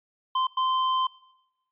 square tone bursts at uneven times, 1037 Hz, C6, 16 cents flat, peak -23 dBFS, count 2, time 0.35-0.47 / 0.57-1.07 s, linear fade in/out 5 ms, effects noise-tail reverb RT60 1.0 s tail -22 dB re dry + resampled to 8000 Hz

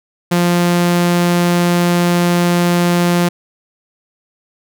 sawtooth tone, 174.61 Hz, F3, in tune, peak -7 dBFS, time 0.31-3.29 s, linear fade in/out 10 ms, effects none

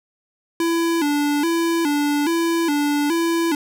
square tone with vibrato, 312 Hz, D#4, 5 cents sharp, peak -18 dBFS, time 0.6-3.55 s, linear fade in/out 2 ms, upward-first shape square, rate 1.2 Hz, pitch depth 120 cents each way, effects none

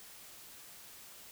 silence, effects white hiss -53 dBFS RMS until 1.31 s

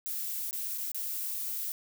violet noise with dropouts, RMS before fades -35 dBFS, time 0.06-1.72 s, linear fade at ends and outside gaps 0 ms, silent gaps 0.509-0.529 / 0.776-0.782 / 0.917-0.946 s, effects none

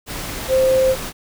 sine tone in noise, 523.3 Hz, C5, in tune, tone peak -12 dBFS, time 0.48-0.96 s, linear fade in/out 50 ms, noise pink, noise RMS -28 dBFS, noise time 0.06-1.13 s, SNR +13 dB, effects none

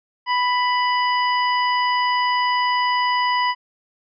harmonic tone, 990 Hz, B5, 4 cents sharp, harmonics 1 / 2 / 3 / 5, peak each -18 / -24 / -28 / -32 dBFS, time 0.26-3.55 s, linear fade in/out 50 ms, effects none

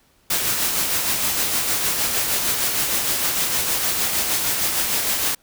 white noise with tremolo, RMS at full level -20 dBFS, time 0.3-5.35 s, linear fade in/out 5 ms, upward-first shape sine, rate 6.5 Hz, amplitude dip 35%, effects pink hiss -59 dBFS RMS until 5.42 s

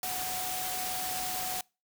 sine tone in noise, 740 Hz, F#5, in tune, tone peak -37 dBFS, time 0.03-1.61 s, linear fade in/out 2 ms, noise white, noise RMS -35 dBFS, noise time 0.03-1.61 s, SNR -5 dB, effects noise-tail reverb RT60 0.3 s tail -26 dB re dry

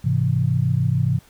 sine chord, Ab augmented, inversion none, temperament equal, 103.83 / 130.81 / 164.81 Hz, Ab2 / C3 / E3, 0 / 0 / 0 cents, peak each -22 / -19 / -23 dBFS, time 0.04-1.19 s, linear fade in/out 10 ms, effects pink hiss -53 dBFS RMS until 1.29 s

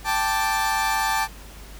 30% pulse chord, G suspended second, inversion none, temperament equal, 784 / 880 / 1174.7 Hz, G5 / A5 / D6, 0 / 0 / 0 cents, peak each -25 / -20 / -25 dBFS, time 0.04-1.28 s, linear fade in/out 50 ms, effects added 50 Hz sine -40 dBFS peak until 1.79 s + pink hiss -45 dBFS RMS until 1.79 s

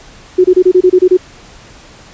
sine tone bursts, 366.3 Hz, F#4, 17 cents flat, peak -3 dBFS, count 9, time 0.38-1.172 s, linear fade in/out 10 ms, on 64 ms, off 27 ms, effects pink hiss -38 dBFS RMS until 2.13 s + resampled to 16000 Hz

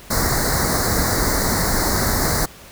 pink band-stop noise, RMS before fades -19 dBFS, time 0.1-2.46 s, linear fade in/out 10 ms, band 2100 to 4000 Hz, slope 96 dB/octave, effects pink hiss -42 dBFS RMS until 2.71 s

